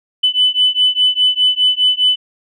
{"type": "beating tone pair", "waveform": "sine", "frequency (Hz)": [3000, 3004.9], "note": ["F#7", "F#7"], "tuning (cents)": [23, 26], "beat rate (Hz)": 4.9, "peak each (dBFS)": -13, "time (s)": [0.23, 2.16], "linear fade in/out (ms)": 10, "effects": ["tanh soft clip ceiling -3 dBFS"]}